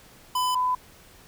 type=tone pair in turn; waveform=square / sine; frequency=1004 / 1004 Hz; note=B5 / B5; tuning=+28 / +28 cents; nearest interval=unison; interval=0 cents; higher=neither; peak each=-23 / -21 dBFS; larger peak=second; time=0.35-0.55 / 0.55-0.75 s; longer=neither; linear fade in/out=5 ms; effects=pink hiss -52 dBFS RMS until 1.27 s